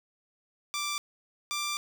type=tone pair in turn; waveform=10% pulse; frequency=1174.7 / 1180.8 Hz; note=D6 / D6; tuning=0 / +9 cents; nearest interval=unison; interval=9 cents; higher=second; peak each=-22 dBFS; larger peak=neither; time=0.74-0.98 / 1.51-1.77 s; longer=second; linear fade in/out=0 ms; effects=none